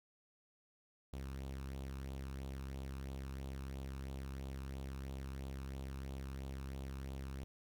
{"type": "tone with flanger", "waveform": "sawtooth", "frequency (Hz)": 67.2, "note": "C2", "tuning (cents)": 47, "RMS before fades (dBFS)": -45, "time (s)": [1.13, 7.44], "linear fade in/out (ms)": 0, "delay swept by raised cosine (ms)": [0.26, 0.79], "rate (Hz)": 3, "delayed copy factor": 0.5, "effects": ["13-bit"]}